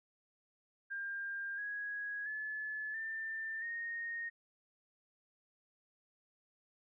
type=tone with pitch steps; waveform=sine; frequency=1600 / 1660.3 / 1722.8 / 1787.7 / 1855 Hz; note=G6 / G#6 / A6 / A6 / A#6; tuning=+35 / -1 / -37 / +27 / -9 cents; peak=-38 dBFS; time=0.9-4.3 s; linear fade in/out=20 ms; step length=680 ms; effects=none